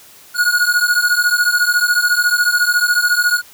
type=beating tone pair; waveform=square; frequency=1441 / 1455 Hz; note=F#6 / F#6; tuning=-46 / -29 cents; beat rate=14 Hz; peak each=-16 dBFS; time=0.34-3.42 s; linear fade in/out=50 ms; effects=white hiss -43 dBFS RMS until 3.53 s + high-pass 60 Hz 12 dB/octave